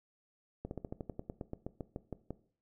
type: slowing click train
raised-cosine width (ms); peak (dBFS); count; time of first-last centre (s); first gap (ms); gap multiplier
2; -26; 16; 0.65-2.306; 61; 1.08
effects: noise-tail reverb RT60 0.5 s tail -17 dB re dry